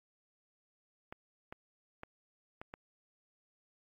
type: clicks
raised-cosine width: 0.5 ms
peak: -29 dBFS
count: 5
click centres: 1.125 / 1.525 / 2.034 / 2.615 / 2.739 s
effects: AAC 32 kbps